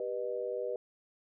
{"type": "chord", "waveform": "sine", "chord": "G augmented", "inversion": "none", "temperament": "just", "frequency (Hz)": [392, 490, 612.5], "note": ["G4", "B4", "D#5"], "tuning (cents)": [0, -14, -27], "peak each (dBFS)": [-39, -35, -39], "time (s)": [0, 0.76], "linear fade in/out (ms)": 2, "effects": []}